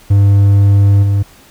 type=tone with level steps; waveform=triangle; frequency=100 Hz; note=G2; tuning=35 cents sharp; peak=-3 / -7 dBFS; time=0.1-1.23 s; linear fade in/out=10 ms; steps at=1.02 s; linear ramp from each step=20 ms; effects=pink hiss -43 dBFS RMS until 1.5 s